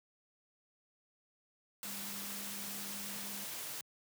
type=tone in noise; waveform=sine; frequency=200.9 Hz; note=G3; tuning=43 cents sharp; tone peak=-50 dBFS; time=1.85-3.44 s; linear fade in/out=0 ms; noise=white; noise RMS=-43 dBFS; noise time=1.83-3.81 s; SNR=-10 dB; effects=high-pass 100 Hz 12 dB/octave